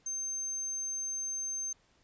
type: tone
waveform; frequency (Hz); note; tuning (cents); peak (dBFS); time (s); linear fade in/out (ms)
sine; 6300; G8; +8; -33; 0.06-1.73; 5
effects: pink hiss -68 dBFS RMS until 2.03 s + resampled to 16000 Hz